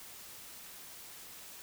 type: silence
effects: white hiss -50 dBFS RMS until 1.62 s